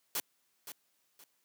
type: noise with echo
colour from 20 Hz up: white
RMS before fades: -34 dBFS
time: 0.15-0.2 s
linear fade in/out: 2 ms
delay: 520 ms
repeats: 2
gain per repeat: -11 dB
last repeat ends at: 1.24 s
effects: white hiss -75 dBFS RMS until 1.44 s + high-pass 150 Hz 12 dB/octave